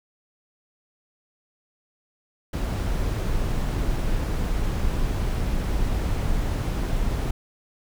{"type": "noise", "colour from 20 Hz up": "brown", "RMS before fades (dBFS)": -24, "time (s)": [2.53, 7.31], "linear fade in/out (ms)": 5, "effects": []}